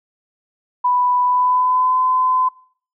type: tone with pitch glide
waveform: sine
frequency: 990 to 1019.6 Hz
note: B5 to C6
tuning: +4 to -45 cents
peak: -13 dBFS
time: 0.84-2.49 s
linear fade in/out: 10 ms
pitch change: +51 cents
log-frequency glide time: 1.23-1.98 s
effects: noise-tail reverb RT60 0.5 s tail -23 dB re dry